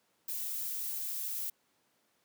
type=noise; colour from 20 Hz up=violet; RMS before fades=-37 dBFS; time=0.28-1.5 s; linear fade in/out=5 ms; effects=pink hiss -73 dBFS RMS until 2.24 s + high-pass 200 Hz 12 dB/octave